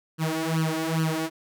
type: tone with flanger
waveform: sawtooth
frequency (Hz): 160.5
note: E3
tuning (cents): -46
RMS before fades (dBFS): -26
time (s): 0.18-1.3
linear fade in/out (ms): 50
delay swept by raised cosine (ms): 0.67 to 3.57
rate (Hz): 2.4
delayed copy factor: +0.9
effects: none